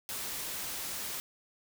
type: noise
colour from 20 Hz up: white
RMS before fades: -38 dBFS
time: 0.09-1.2 s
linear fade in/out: 0 ms
effects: none